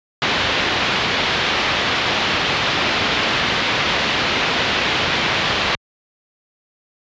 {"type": "low-pass noise", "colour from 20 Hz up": "white", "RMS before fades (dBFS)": -19, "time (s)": [0.22, 5.75], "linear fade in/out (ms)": 0, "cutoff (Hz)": 3700, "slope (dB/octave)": 24, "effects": ["high-pass 60 Hz 12 dB/octave", "resampled to 16000 Hz"]}